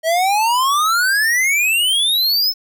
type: exponential sweep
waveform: square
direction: up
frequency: 630 to 5340 Hz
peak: -14 dBFS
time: 0.03-2.54 s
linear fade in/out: 50 ms
effects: none